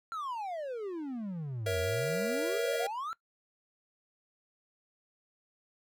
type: exponential two-way sweep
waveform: triangle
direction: down then up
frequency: 1380 to 82.41 to 1380 Hz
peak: -33 dBFS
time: 0.12-3.13 s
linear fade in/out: 0 ms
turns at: 1.8 s
type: chord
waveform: square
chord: A# diminished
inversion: none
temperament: equal with one note detuned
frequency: 470.8 / 554.4 / 659.3 Hz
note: A#4 / C#5 / E5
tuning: +17 / 0 / 0 cents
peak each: -33 / -37 / -37 dBFS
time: 1.66-2.87 s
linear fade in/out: 5 ms
effects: noise-tail reverb RT60 0.1 s tail -19 dB re dry